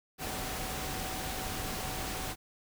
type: tone in noise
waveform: sine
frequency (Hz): 754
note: F#5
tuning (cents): +32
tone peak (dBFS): -44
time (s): 0.18-2.36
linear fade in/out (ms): 50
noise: pink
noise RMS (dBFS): -37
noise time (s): 0.18-2.36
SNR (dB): -10
effects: none